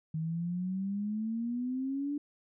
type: exponential sweep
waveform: sine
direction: up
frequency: 156.6 to 293.7 Hz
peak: -31 dBFS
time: 0.14-2.18 s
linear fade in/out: 5 ms
effects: none